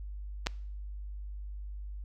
clicks, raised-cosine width 0.2 ms, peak -23 / -11 dBFS, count 2, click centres 0.463 / 0.469 s, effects noise-tail reverb RT60 0.6 s tail -24 dB re dry + added 50 Hz sine -38 dBFS peak until 2.04 s

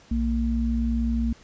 sine tone pair together, 61 / 230.5 Hz, B1 / A#3, -21 / -19 cents, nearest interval octave + major seventh, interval 2302 cents, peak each -24 dBFS, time 0.11-1.33 s, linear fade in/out 5 ms, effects pink hiss -53 dBFS RMS until 1.43 s + resampled to 16000 Hz

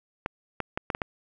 clicks, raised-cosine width 0.5 ms, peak -13 dBFS, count 6, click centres 0.261 / 0.603 / 0.775 / 0.902 / 0.949 / 1.018 s, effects none

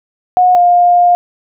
sine tone pair in turn, 727 / 706.3 Hz, F#5 / F5, -31 / +19 cents, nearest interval minor second, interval 50 cents, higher first, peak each -5 dBFS, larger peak neither, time 0.37-0.55 / 0.55-1.15 s, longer second, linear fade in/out 0 ms, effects none

